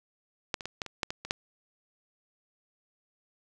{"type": "clicks", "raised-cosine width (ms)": 0.2, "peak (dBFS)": [-11, -22, -18, -15, -22, -11, -16, -22, -9], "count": 9, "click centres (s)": [0.542, 0.608, 0.656, 0.818, 0.863, 1.032, 1.105, 1.25, 1.309], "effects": []}